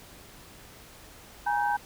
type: tone cluster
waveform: sine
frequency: 826 / 950 / 1549 Hz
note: G#5 / A#5 / G6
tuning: -10 / +33 / -21 cents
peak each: -26 / -30 / -31 dBFS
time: 1.46-1.77 s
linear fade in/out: 10 ms
effects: pink hiss -50 dBFS RMS until 1.85 s

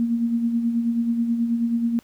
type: tone with tremolo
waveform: sine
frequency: 233.3 Hz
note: A#3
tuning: 2 cents sharp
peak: -17 dBFS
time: 0-1.99 s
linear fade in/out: 0 ms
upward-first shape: sine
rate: 9.3 Hz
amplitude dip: 50%
effects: pink hiss -57 dBFS RMS until 2.03 s

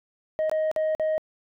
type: tone with dropouts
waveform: sine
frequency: 626 Hz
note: D#5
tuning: 10 cents sharp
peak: -19 dBFS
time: 0.39-1.18 s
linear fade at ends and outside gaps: 0 ms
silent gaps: 0.496-0.515 / 0.714-0.762 / 0.95-0.997 s
effects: tanh soft clip ceiling -21 dBFS

